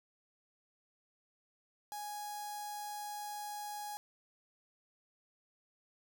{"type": "tone with notch filter", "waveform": "sawtooth", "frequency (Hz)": 830.6, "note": "G#5", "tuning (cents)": 0, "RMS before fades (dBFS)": -43, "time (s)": [1.92, 3.97], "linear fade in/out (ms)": 0, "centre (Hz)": 2200, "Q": 0.52, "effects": []}